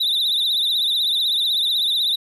triangle tone with vibrato, 3734 Hz, A#7, 2 cents sharp, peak -16 dBFS, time 0-2.16 s, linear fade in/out 10 ms, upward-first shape triangle, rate 16 Hz, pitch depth 130 cents each way, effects none

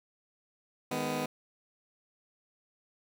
15% pulse chord, G# minor, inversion second, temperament just, 155.74 / 207.7 / 249.2 Hz, D#3 / G#3 / B3, +2 / 0 / +16 cents, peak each -31 / -33 / -27 dBFS, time 0.91-1.26 s, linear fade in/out 5 ms, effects none

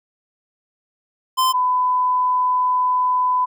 square / sine tone pair in turn, 1032 / 1002.6 Hz, C6 / B5, -24 / +26 cents, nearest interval minor second, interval 50 cents, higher first, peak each -15 dBFS, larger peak neither, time 1.37-1.53 / 1.53-3.46 s, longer second, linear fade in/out 20 ms, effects none

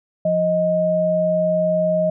sine tone pair together, 175 / 625 Hz, F3 / D#5, +4 / +8 cents, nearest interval octave + minor seventh, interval 2204 cents, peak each -23 / -16 dBFS, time 0.25-2.1 s, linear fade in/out 5 ms, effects none

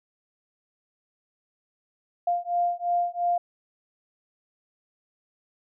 sine beating tone pair, 698.5 / 701.4 Hz, F5 / F5, 0 / +7 cents, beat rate 2.9 Hz, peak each -26 dBFS, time 2.27-3.38 s, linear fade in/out 5 ms, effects none

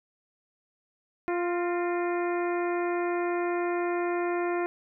harmonic tone with a mistuned harmonic, 349.2 Hz, F4, in tune, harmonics 1 / 2 / 3 / 4 / 5 / 6 / 7, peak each -27 / -33 / -37 / -39 / -41 / -43 / -44 dBFS, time 1.28-4.66 s, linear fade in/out 0 ms, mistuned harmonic 5, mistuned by +43 cents, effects none

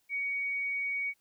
sine tone, 2245 Hz, C#7, 21 cents sharp, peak -30 dBFS, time 0.09-1.14 s, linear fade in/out 50 ms, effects white hiss -73 dBFS RMS until 1.2 s

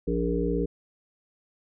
harmonic tone, 58.27 Hz, A#1, in tune, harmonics 1 / 3 / 5 / 7 / 8, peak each -30 / -30 / -30 / -30 / -30 dBFS, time 0.07-0.66 s, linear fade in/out 10 ms, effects none

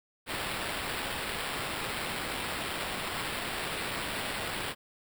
white noise with sample-and-hold, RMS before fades -35 dBFS, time 0.26-4.75 s, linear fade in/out 50 ms, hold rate 6300 Hz, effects none

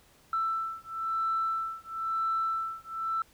sine beating tone pair, 1328 / 1329 Hz, E6 / E6, +12 / +14 cents, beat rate 1 Hz, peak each -31 dBFS, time 0.33-3.22 s, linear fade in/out 2 ms, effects tanh soft clip ceiling -21 dBFS + pink hiss -61 dBFS RMS until 3.33 s

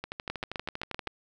two click trains, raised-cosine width 0.3 ms, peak -17 / -19 dBFS, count 7 / 14, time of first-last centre 0.3-1.074 / 0.04-1.072 s, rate 7.75 / 12.6 Hz, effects none

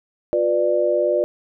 sine chord, B diminished, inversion second, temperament just, 355.6 / 493.9 / 592.7 Hz, F4 / B4 / D5, +31 / 0 / +16 cents, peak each -22 / -22 / -18 dBFS, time 0.33-1.24 s, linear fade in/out 0 ms, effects none

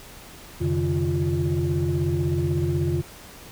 sine tone cluster, 88.5 / 135 / 151.2 / 348.7 Hz, F2 / C#3 / D#3 / F4, +23 / -45 / -49 / -3 cents, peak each -25 dBFS, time 0.6-3.02 s, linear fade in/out 20 ms, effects tanh soft clip ceiling -15 dBFS + pink hiss -44 dBFS RMS until 3.51 s

